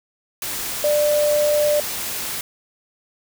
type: tone in noise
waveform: sine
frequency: 593 Hz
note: D5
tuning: 17 cents sharp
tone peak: -15 dBFS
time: 0.84-1.8 s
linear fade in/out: 2 ms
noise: white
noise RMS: -27 dBFS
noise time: 0.42-2.41 s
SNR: +9 dB
effects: none